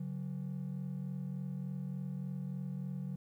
triangle ring-modulated tone, 163.2 Hz, E3, 17 cents flat, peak -31 dBFS, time 0-3.16 s, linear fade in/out 2 ms, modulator 21.7 Hz, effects tanh soft clip ceiling -31 dBFS + 12-bit

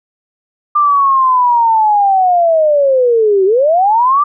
sine linear two-way sweep, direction down then up, 1195 to 371 to 1195 Hz, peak -7 dBFS, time 0.75-4.24 s, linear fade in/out 10 ms, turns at 3.45 s, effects none

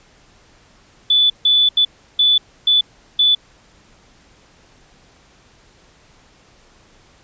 sine tone bursts at uneven times, 3475 Hz, A7, 22 cents flat, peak -10 dBFS, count 6, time 1.1-1.3 / 1.45-1.69 / 1.77-1.85 / 2.19-2.38 / 2.67-2.81 / 3.19-3.35 s, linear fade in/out 5 ms, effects pink hiss -51 dBFS RMS until 7.23 s + resampled to 16000 Hz

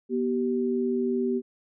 sine tone pair together, 243.1 / 385.9 Hz, B3 / G4, -27 / -27 cents, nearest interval minor sixth, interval 800 cents, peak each -26 dBFS, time 0.09-1.42 s, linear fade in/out 50 ms, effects none

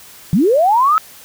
sine linear sweep, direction up, 147.3 to 1318 Hz, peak -9 dBFS, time 0.33-0.98 s, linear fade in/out 0 ms, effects white hiss -40 dBFS RMS until 1.24 s

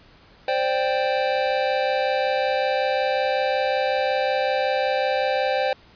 square chord, C suspended second, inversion none, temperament just, 523.3 / 588.7 / 784.9 Hz, C5 / D5 / G5, 0 / +4 / +2 cents, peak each -24 / -27 / -25 dBFS, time 0.48-5.73 s, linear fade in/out 2 ms, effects pink hiss -52 dBFS RMS until 5.95 s + resampled to 11025 Hz

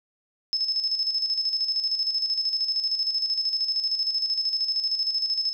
sine tone with tremolo, 5220 Hz, E8, 18 cents flat, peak -21 dBFS, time 0.53-5.53 s, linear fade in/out 0 ms, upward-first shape square, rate 13 Hz, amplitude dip 55%, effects none

